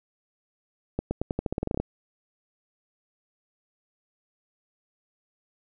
accelerating click train, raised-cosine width 2 ms, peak -13 dBFS, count 14, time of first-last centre 0.99-1.8 s, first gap 120 ms, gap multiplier 0.88, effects none

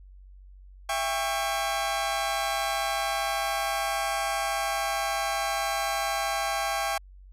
sawtooth chord, C# diminished, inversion first, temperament just, 665.2 / 798.3 / 1108.7 Hz, E5 / G5 / C#6, +16 / +31 / 0 cents, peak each -28 / -25 / -29 dBFS, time 0.89-6.98 s, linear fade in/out 5 ms, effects added 47 Hz sine -46 dBFS peak until 7.32 s + resampled to 32000 Hz

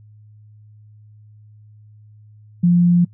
sine tone, 174.61 Hz, F3, in tune, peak -10 dBFS, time 2.63-3.05 s, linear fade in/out 10 ms, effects noise-tail reverb RT60 0.1 s tail -25 dB re dry + added 106 Hz sine -43 dBFS peak until 3.13 s

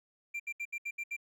triangle tone bursts, 2368 Hz, D7, 14 cents sharp, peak -33 dBFS, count 7, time 0.34-1.166 s, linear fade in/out 10 ms, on 58 ms, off 70 ms, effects none

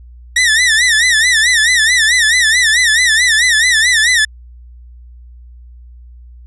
sawtooth tone with vibrato, 1864.7 Hz, A#6, in tune, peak -5 dBFS, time 0.36-4.25 s, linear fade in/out 5 ms, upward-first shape sine, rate 4.6 Hz, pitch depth 140 cents each way, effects added 60 Hz sine -34 dBFS peak until 6.46 s + resampled to 24000 Hz

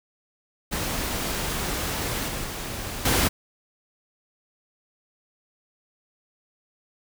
pink noise with level steps, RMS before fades -28 / -31 / -33 / -21 dBFS, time 0.71-3.29 s, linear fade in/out 20 ms, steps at 2.28 / 2.44 / 3.05 s, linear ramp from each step 5 ms, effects none

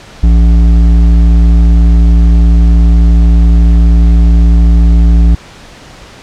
sine tone with hard clipping, 57 Hz, A#1, 38 cents flat, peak -4 dBFS, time 0.23-5.35 s, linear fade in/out 5 ms, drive 9 dB, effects pink hiss -33 dBFS RMS until 6.22 s + low-pass 6000 Hz 12 dB/octave

